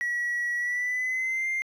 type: tone with pitch glide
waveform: triangle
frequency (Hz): 1927 to 2101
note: B6 to C7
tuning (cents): -43 to +7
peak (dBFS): -23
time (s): 0.01-1.62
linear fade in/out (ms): 0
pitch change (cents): +150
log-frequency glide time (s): 0.57-1.49
effects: tanh soft clip ceiling -21 dBFS